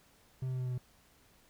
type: tone with pitch steps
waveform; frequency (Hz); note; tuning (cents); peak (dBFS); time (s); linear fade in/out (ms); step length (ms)
triangle; 130 / 128.95 / 127.91 / 126.88 / 125.86 / 124.85; C3 / C3 / C3 / B2 / B2 / B2; -11 / -25 / -39 / +47 / +33 / +19; -31; 0.42-0.78; 5; 60
effects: pink hiss -65 dBFS RMS until 1.49 s